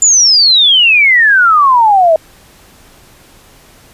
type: exponential sweep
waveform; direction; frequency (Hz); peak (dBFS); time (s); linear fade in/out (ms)
sine; down; 7200 to 622.3; -4; 0.02-2.16; 2
effects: pink hiss -42 dBFS RMS until 3.93 s + resampled to 32000 Hz